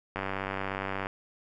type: click train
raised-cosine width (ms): 0.5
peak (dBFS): -17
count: 89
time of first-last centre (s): 0.16-1.069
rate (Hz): 96.8
effects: none